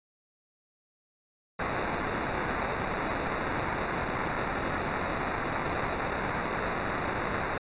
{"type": "noise with sample-and-hold", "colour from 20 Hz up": "white", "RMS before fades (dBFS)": -31, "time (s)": [1.59, 7.58], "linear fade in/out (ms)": 5, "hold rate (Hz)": 3150, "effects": ["resampled to 8000 Hz"]}